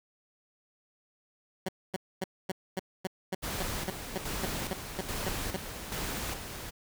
15% pulse tone bursts, 188.1 Hz, F#3, 29 cents sharp, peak -24 dBFS, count 15, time 1.66-5.565 s, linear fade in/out 5 ms, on 27 ms, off 250 ms
pink noise with tremolo, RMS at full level -35 dBFS, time 3.42-6.71 s, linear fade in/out 20 ms, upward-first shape square, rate 1.2 Hz, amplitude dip 50%
effects none

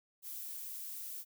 violet noise, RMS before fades -44 dBFS, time 0.22-1.25 s, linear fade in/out 50 ms, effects none

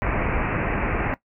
pink low-pass noise, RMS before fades -24 dBFS, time 0.02-1.14 s, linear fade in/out 0 ms, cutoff 2600 Hz, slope 96 dB/octave, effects noise-tail reverb RT60 0.1 s tail -17 dB re dry

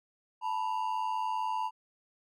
triangle ring-modulated tone, 932.3 Hz, A#5, in tune, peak -25 dBFS, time 0.41-1.71 s, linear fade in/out 50 ms, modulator 50 Hz, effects none

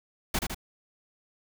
pink noise with echo, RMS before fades -27 dBFS, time 0.34-0.39 s, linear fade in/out 5 ms, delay 78 ms, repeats 2, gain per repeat -4 dB, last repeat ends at 0.546 s, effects none

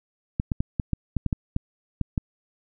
clicks, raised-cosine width 5 ms, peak -11 dBFS, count 11, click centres 0.399 / 0.518 / 0.605 / 0.798 / 0.933 / 1.167 / 1.263 / 1.328 / 1.564 / 2.013 / 2.178 s, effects none

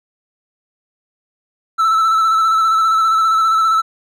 triangle tone with vibrato, 1318.5 Hz, E6, in tune, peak -9 dBFS, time 1.78-3.82 s, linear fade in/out 20 ms, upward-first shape square, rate 15 Hz, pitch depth 23 cents each way, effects none

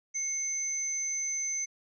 sine tone pair together, 2171 / 6147 Hz, C#7 / G8, -37 / -35 cents, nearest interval octave + tritone, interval 1802 cents, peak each -40 / -30 dBFS, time 0.14-1.66 s, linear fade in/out 20 ms, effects none

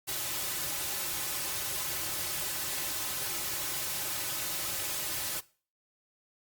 white noise with comb filter, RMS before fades -34 dBFS, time 0.07-5.41 s, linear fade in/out 20 ms, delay 4.3 ms, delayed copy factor -0.8, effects noise-tail reverb RT60 0.4 s tail -20 dB re dry + Opus 48 kbps

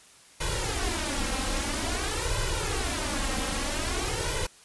pink noise with flanger, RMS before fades -29 dBFS, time 0.4-4.47 s, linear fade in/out 10 ms, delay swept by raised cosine 2 to 3.8 ms, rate 0.5 Hz, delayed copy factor +0.9, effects white hiss -54 dBFS RMS until 4.64 s + resampled to 24000 Hz

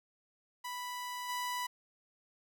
sawtooth tone with level steps, 987.8 Hz, B5, in tune, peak -35 / -31 dBFS, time 0.64-1.67 s, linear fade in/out 10 ms, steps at 1.28 s, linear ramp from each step 20 ms, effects none

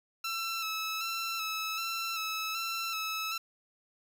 15% pulse tone with vibrato, 1322 Hz, E6, 5 cents sharp, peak -26 dBFS, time 0.24-3.38 s, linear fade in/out 5 ms, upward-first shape square, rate 1.3 Hz, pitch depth 29 cents each way, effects none

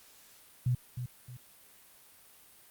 sine tone with echo, 124.2 Hz, B2, 10 cents sharp, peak -25 dBFS, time 0.66-0.75 s, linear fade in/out 5 ms, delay 310 ms, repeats 2, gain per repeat -9 dB, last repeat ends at 1.37 s, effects white hiss -58 dBFS RMS until 2.7 s + Opus 48 kbps

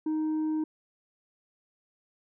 sine tone with tanh clipping, 311.4 Hz, D#4, 2 cents sharp, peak -27 dBFS, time 0.06-0.64 s, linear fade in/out 5 ms, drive 3 dB, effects none

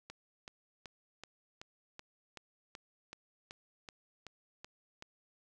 click train, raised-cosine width 0.2 ms, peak -29 dBFS, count 14, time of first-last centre 0.1-5.024 s, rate 2.64 Hz, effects none

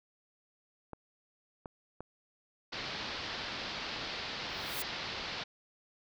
clicks, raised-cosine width 1 ms, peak -28 dBFS, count 3, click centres 0.933 / 1.658 / 2.006 s
white low-pass noise, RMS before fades -40 dBFS, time 2.72-5.44 s, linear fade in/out 10 ms, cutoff 4900 Hz, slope 48 dB/octave
blue noise with exponential growth, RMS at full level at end -35 dBFS, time 4.49-4.82 s, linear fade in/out 1 ms, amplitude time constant 71 ms
effects none

